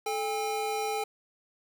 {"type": "tone pair together", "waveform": "square", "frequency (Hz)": [434.2, 806], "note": ["A4", "G5"], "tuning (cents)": [-23, 48], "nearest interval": "major seventh", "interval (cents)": 1071, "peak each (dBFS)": [-33, -32], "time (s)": [0.06, 1.04], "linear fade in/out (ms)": 5, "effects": ["9-bit"]}